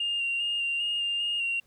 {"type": "tone with pitch steps", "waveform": "sine", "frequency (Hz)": [2818, 2766, 2831, 2776, 2843, 2803, 2840, 2758], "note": ["F7", "F7", "F7", "F7", "F7", "F7", "F7", "F7"], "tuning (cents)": [15, -17, 23, -11, 30, 6, 28, -22], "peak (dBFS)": -25, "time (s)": [0, 1.6], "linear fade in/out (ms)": 5, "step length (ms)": 200, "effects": ["tanh soft clip ceiling -22 dBFS", "pink hiss -66 dBFS RMS until 1.66 s"]}